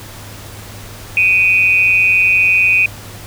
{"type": "tone with amplitude modulation", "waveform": "sine", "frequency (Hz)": 2489, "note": "D#7", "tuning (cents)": 0, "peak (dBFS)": -5, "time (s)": [1.17, 2.86], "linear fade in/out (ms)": 2, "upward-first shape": "sine", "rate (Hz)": 187, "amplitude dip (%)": 75, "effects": ["added 103 Hz sine -34 dBFS peak until 3.26 s", "pink hiss -34 dBFS RMS until 3.26 s"]}